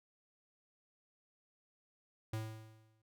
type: tone with exponential decay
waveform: square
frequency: 110 Hz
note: A2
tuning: in tune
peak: -36 dBFS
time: 2.33-3.02 s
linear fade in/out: 5 ms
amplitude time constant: 150 ms
effects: none